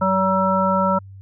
harmonic tone, 190 Hz, F#3, 46 cents sharp, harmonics 1 / 3 / 5 / 7, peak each -21 / -21 / -21 / -21 dBFS, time 0.01-0.99 s, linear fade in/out 10 ms, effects added 97 Hz sine -37 dBFS peak until 1.21 s

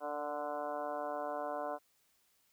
harmonic tone with a mistuned harmonic, 147.2 Hz, D3, 4 cents sharp, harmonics 2 / 3 / 4 / 5 / 6 / 7 / 8 / 9 / 10, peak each -48 / -47 / -40 / -41 / -51 / -44 / -54 / -50 / -52 dBFS, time 0-1.79 s, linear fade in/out 50 ms, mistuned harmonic 3, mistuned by +31 cents, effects white hiss -73 dBFS RMS until 2.52 s

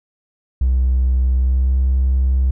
triangle tone with pitch glide, 63.6 to 65.09 Hz, C2 to C2, -48 to -8 cents, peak -9 dBFS, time 0.61-2.51 s, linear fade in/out 5 ms, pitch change +40 cents, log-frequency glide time 1.37-1.74 s, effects tanh soft clip ceiling -9 dBFS

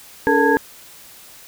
sine tone cluster, 284.6 / 432.3 / 468.2 / 891 / 1652 Hz, C#4 / A4 / A#4 / A5 / G#6, +46 / -31 / +8 / +22 / -10 cents, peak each -19 dBFS, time 0.27-0.57 s, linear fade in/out 0 ms, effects white hiss -43 dBFS RMS until 1.47 s

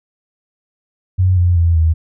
sine tone with pitch steps, 92.5 / 88.37 / 84.43 / 80.67 Hz, F#2 / F2 / E2 / E2, 0 / +21 / +42 / -37 cents, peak -9 dBFS, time 1.18-1.94 s, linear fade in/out 20 ms, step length 190 ms, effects none

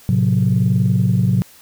sine chord, F# diminished, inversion first, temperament equal with one note detuned, 110 / 130.81 / 181.5 Hz, A2 / C3 / F#3, 0 / 0 / -33 cents, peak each -16 dBFS, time 0.09-1.42 s, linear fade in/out 0 ms, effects tanh soft clip ceiling -6 dBFS + white hiss -46 dBFS RMS until 1.61 s

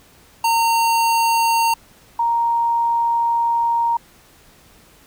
square / sine tone pair in turn, 918 / 933 Hz, A#5 / A#5, -27 / +1 cents, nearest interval unison, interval 28 cents, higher second, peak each -15 dBFS, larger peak neither, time 0.44-1.74 / 2.19-3.97 s, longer second, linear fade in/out 5 ms, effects pink hiss -50 dBFS RMS until 5.06 s

